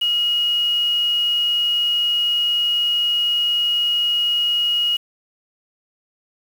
sine tone with quantisation, 2889 Hz, F#7, 42 cents flat, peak -16 dBFS, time 0.01-4.97 s, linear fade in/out 10 ms, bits 6, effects none

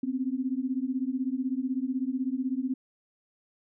sine beating tone pair, 251.9 / 267.9 Hz, B3 / C4, +34 / +41 cents, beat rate 16 Hz, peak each -30 dBFS, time 0.03-2.74 s, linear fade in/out 5 ms, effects none

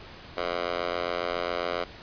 10% pulse tone with high-pass filter, 87.31 Hz, F2, in tune, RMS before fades -30 dBFS, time 0.37-1.84 s, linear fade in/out 5 ms, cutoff 630 Hz, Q 1.6, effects pink hiss -45 dBFS RMS until 2.02 s + resampled to 11025 Hz

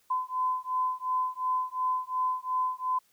sine beating tone pair, 1017 / 1019.8 Hz, C6 / C6, -50 / -45 cents, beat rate 2.8 Hz, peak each -30 dBFS, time 0.1-2.99 s, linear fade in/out 10 ms, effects white hiss -67 dBFS RMS until 3.12 s

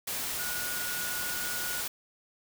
sine tone in noise, 1451 Hz, F#6, 34 cents flat, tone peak -37 dBFS, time 0.39-1.81 s, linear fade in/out 5 ms, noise white, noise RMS -34 dBFS, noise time 0.07-1.88 s, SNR -6 dB, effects none

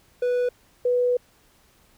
triangle / sine tone pair in turn, 492.4 / 492.4 Hz, B4 / B4, -5 / -5 cents, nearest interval unison, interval 0 cents, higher neither, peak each -18 dBFS, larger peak neither, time 0.22-0.49 / 0.85-1.17 s, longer second, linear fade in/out 5 ms, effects pink hiss -59 dBFS RMS until 1.97 s

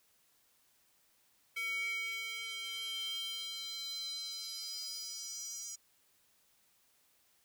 square tone with high-pass filter sweep, 449.7 Hz, A4, 38 cents sharp, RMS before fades -41 dBFS, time 1.56-5.76 s, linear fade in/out 10 ms, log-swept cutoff 2100 to 6300 Hz, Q 6.3, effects white hiss -71 dBFS RMS until 7.44 s

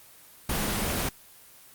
sine tone in noise, 207.7 Hz, G#3, in tune, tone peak -33 dBFS, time 0.58-0.86 s, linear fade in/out 5 ms, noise pink, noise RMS -28 dBFS, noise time 0.49-1.09 s, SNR -8 dB, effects white hiss -52 dBFS RMS until 1.74 s + Opus 24 kbps

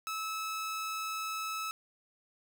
sawtooth tone, 1300 Hz, E6, 24 cents flat, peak -31 dBFS, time 0.07-1.71 s, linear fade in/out 0 ms, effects none

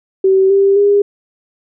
sine tone with pitch steps, 382.9 / 394.1 / 405.7 Hz, G4 / G4 / G#4, -41 / +9 / -41 cents, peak -7 dBFS, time 0.24-1.02 s, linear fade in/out 5 ms, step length 260 ms, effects none

